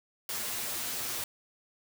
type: noise with comb filter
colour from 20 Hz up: white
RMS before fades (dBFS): -35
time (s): 0.29-1.24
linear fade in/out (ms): 2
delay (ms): 8.4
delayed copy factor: +0.8
effects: none